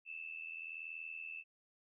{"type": "tone with amplitude modulation", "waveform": "sine", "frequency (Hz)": 2637, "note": "E7", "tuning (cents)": 0, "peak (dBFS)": -40, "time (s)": [0.05, 1.44], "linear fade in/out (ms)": 50, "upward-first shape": "sine", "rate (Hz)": 81, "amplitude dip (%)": 80, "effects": []}